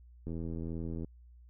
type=click train; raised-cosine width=3 ms; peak=-27 dBFS; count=65; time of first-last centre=0.27-1.046 s; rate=82.5 Hz; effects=added 60 Hz sine -53 dBFS peak until 1.49 s